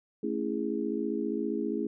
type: chord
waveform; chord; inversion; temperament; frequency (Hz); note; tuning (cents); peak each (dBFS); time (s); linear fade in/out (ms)
sine; A major seventh; none; just; 220 / 275 / 330 / 412.5; A3 / C#4 / E4 / G#4; 0 / -14 / +2 / -12; -34; 0.23-1.87; 5
effects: none